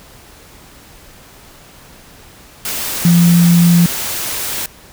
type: tone in noise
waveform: sine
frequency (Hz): 172.2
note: F3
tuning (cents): -24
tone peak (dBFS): -6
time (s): 3.05-3.86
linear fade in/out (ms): 2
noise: white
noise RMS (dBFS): -21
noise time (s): 2.65-4.66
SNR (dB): +12
effects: pink hiss -41 dBFS RMS until 4.92 s